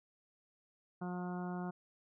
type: harmonic tone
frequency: 179.2 Hz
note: F3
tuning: 45 cents sharp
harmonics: 1 / 2 / 3 / 4 / 5 / 6 / 7 / 8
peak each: -39 / -46 / -56 / -47 / -52 / -54 / -55 / -54 dBFS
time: 1.01-1.71 s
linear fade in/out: 10 ms
effects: none